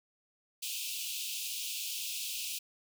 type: high-pass noise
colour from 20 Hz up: pink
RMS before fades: -38 dBFS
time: 0.62-2.59 s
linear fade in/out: 10 ms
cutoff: 2500 Hz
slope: 96 dB/octave
effects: none